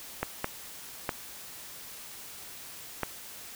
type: clicks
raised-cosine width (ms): 0.5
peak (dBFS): -13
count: 4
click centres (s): 0.23 / 0.444 / 1.092 / 3.033
effects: white hiss -45 dBFS RMS until 3.55 s

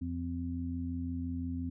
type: harmonic tone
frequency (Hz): 85.8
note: F2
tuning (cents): -30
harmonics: 1 / 2 / 3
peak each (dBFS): -37 / -45 / -36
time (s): 0.01-1.7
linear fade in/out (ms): 10
effects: none

